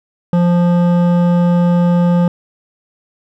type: tone with hard clipping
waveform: sine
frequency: 174.61 Hz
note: F3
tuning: in tune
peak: -11 dBFS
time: 0.33-2.28 s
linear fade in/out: 2 ms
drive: 12 dB
effects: none